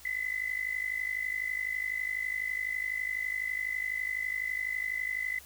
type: tone with amplitude modulation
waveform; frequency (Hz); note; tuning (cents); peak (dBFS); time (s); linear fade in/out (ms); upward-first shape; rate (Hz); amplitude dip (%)
sine; 2015; B6; +34; -27; 0.05-5.39; 5; sine; 52; 80
effects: added 67 Hz sine -58 dBFS peak until 5.45 s + white hiss -53 dBFS RMS until 5.45 s